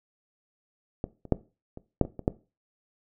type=clicks; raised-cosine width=2 ms; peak=-16 / -29 / -7 / -26 / -6 / -23 / -23 / -9 dBFS; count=8; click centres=1.041 / 1.253 / 1.323 / 1.774 / 2.013 / 2.051 / 2.193 / 2.279 s; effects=noise-tail reverb RT60 0.3 s tail -18 dB re dry